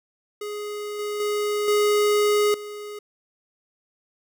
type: tone with level steps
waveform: square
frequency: 416.5 Hz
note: G#4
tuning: 5 cents sharp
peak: -30 / -27 / -23 / -18 / -34 dBFS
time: 0.41-2.99 s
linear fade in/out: 5 ms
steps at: 0.99 / 1.2 / 1.68 / 2.54 s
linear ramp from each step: 2 ms
effects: none